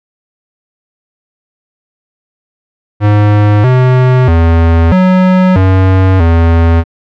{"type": "tone with pitch steps", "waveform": "square", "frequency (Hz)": [104.2, 127.6, 82.9, 185, 94.3, 83.2], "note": ["G#2", "C3", "E2", "F#3", "F#2", "E2"], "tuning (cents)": [6, -43, 10, 0, 33, 17], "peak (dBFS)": -5, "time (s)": [3, 6.84], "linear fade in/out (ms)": 50, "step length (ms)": 640, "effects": ["low-pass 2000 Hz 12 dB/octave"]}